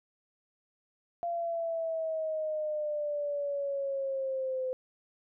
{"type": "exponential sweep", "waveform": "sine", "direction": "down", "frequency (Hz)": [690, 512], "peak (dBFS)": -30, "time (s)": [1.23, 4.73], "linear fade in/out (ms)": 0, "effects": []}